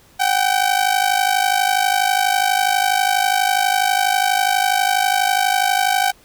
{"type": "ring-modulated tone", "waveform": "sawtooth", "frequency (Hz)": 767, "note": "G5", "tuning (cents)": -38, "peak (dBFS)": -8, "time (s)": [0.19, 6.12], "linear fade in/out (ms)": 20, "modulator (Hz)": 26.1, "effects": ["pink hiss -51 dBFS RMS until 6.24 s"]}